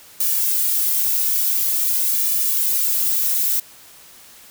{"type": "noise with flanger", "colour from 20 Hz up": "violet", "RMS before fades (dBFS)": -19, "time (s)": [0.2, 3.6], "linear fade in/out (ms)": 5, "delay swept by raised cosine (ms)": [1.7, 2.7], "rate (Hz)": 0.47, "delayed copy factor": 0.95, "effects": ["white hiss -45 dBFS RMS until 4.5 s"]}